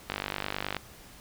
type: click train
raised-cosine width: 0.3 ms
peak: -14 dBFS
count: 34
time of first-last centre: 0.1-0.767 s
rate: 49.5 Hz
effects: pink hiss -51 dBFS RMS until 1.2 s